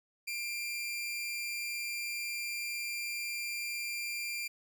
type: tone with amplitude modulation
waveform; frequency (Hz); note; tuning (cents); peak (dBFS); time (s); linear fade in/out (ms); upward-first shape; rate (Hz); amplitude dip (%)
sawtooth; 2377; D7; +20; -30; 0.27-4.48; 10; sine; 217; 40
effects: none